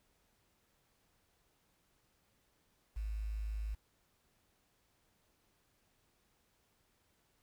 sine tone with quantisation, 53.1 Hz, G#1, 39 cents sharp, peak -36 dBFS, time 2.96-3.75 s, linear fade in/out 10 ms, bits 10, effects pink hiss -75 dBFS RMS until 7.42 s

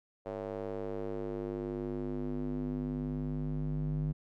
square tone with band-pass filter sweep, 50.4 Hz, G1, 49 cents sharp, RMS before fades -36 dBFS, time 0.25-4.13 s, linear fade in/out 20 ms, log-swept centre 560 to 160 Hz, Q 2.6, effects none

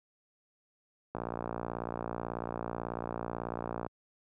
click train, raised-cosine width 1 ms, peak -21 dBFS, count 159, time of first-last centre 1.15-3.865 s, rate 58.2 Hz, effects high-pass 80 Hz 12 dB/octave

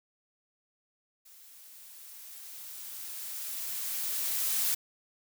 blue noise with level ramp, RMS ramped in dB -55 to -28 dBFS, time 1.25-4.75 s, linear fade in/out 10 ms, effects none

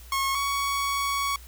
sawtooth tone pair in turn, 1089 / 1119 Hz, C#6 / C#6, -31 / +16 cents, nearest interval unison, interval 47 cents, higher second, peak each -20 / -21 dBFS, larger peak first, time 0.12-0.35 / 0.35-1.36 s, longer second, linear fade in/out 2 ms, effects added 60 Hz sine -44 dBFS peak until 1.47 s + white hiss -51 dBFS RMS until 1.47 s

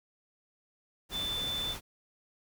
sine tone in noise, 3524 Hz, A7, 2 cents sharp, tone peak -32 dBFS, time 1.11-1.76 s, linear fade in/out 50 ms, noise pink, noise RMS -41 dBFS, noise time 1.09-1.81 s, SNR +6 dB, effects none

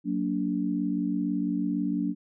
sine chord, Gb augmented, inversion none, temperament just, 185 / 231.2 / 289.1 Hz, Gb3 / Bb3 / D4, 0 / -14 / -27 cents, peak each -30 / -31 / -28 dBFS, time 0.04-2.15 s, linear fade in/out 50 ms, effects none

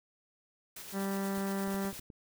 white noise with tremolo, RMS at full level -45 dBFS, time 0.76-2 s, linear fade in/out 5 ms, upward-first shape square, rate 8.5 Hz, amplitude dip 30%
harmonic tone, 196 Hz, G3, in tune, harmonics 1 / 2 / 3 / 4 / 5 / 6 / 7 / 8 / 9 / 10, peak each -33 / -39 / -43 / -45 / -47 / -49 / -50 / -51 / -52 / -53 dBFS, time 0.92-1.93 s, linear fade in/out 50 ms
clicks, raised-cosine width 3 ms, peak -36 dBFS, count 7, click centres 1.379 / 1.679 / 1.744 / 1.852 / 1.929 / 1.994 / 2.102 s
effects none

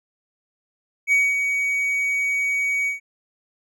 triangle tone with ADSR envelope, 2255 Hz, C#7, 29 cents sharp, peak -12 dBFS, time 1.07-3 s, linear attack 51 ms, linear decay 220 ms, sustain -6 dB, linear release 130 ms, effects none

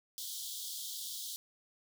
pink high-pass noise, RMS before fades -42 dBFS, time 0.18-1.36 s, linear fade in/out 0 ms, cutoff 3200 Hz, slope 96 dB/octave, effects none

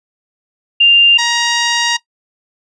sine / 10% pulse tone pair in turn, 2794 / 943.2 Hz, F7 / A#5, 0 / +20 cents, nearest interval octave + perfect fifth, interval 1880 cents, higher first, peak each -4 dBFS, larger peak neither, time 0.8-1.18 / 1.18-1.97 s, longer second, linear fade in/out 10 ms, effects noise-tail reverb RT60 0.1 s tail -17 dB re dry + resampled to 22050 Hz

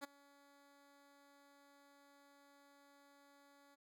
10% pulse tone with ADSR envelope, 282.5 Hz, C#4, 33 cents sharp, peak -34 dBFS, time 0.01-3.76 s, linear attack 29 ms, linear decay 15 ms, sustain -23 dB, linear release 24 ms, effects none

